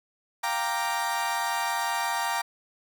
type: chord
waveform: 30% pulse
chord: G minor seventh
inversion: third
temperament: equal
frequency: 698.5 / 784 / 932.3 / 1174.7 Hz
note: F5 / G5 / Bb5 / D6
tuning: 0 / 0 / 0 / 0 cents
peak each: -32 / -30 / -26 / -32 dBFS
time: 0.43-2.42 s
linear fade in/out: 10 ms
effects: none